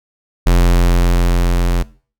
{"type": "tone with level ramp", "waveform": "square", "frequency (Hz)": 43.65, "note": "F1", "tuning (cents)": 0, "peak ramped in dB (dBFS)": [-8, -13], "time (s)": [0.46, 1.83], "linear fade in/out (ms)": 10, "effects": ["noise-tail reverb RT60 0.4 s tail -20 dB re dry"]}